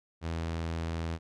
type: tone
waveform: sawtooth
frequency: 82.41 Hz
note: E2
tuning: in tune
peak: -28 dBFS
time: 0.21-1.19 s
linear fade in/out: 50 ms
effects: low-pass 6000 Hz 12 dB/octave